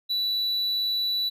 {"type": "tone", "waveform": "triangle", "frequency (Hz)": 3951, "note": "B7", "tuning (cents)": 0, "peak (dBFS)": -22, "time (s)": [0.09, 1.3], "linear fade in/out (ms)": 20, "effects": []}